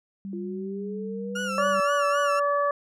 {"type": "tone", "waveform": "sine", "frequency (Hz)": 196, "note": "G3", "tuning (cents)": 0, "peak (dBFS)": -32, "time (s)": [0.25, 1.8], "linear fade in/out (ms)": 0}
{"type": "exponential sweep", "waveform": "sine", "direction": "up", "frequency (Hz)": [342.1, 546], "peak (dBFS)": -33, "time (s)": [0.33, 1.67], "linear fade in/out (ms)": 2}
{"type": "tone with vibrato", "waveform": "35% pulse", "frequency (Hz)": 1396.9, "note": "F6", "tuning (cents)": 0, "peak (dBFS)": -27, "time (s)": [1.35, 2.4], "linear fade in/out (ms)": 10, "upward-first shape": "sine", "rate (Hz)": 3.8, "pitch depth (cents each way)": 94}
{"type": "harmonic tone", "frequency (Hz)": 574, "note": "D5", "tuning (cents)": -40, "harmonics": [1, 2, 3], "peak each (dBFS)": [-24, -24, -34], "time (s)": [1.58, 2.71], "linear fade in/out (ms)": 2}
{"effects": ["low-pass 9000 Hz 12 dB/octave"]}